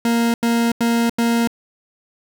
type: tone bursts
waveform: 40% pulse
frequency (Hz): 233.1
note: A#3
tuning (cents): 0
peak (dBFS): -14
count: 4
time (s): 0.05-1.474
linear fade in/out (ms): 2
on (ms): 290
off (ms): 88
effects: none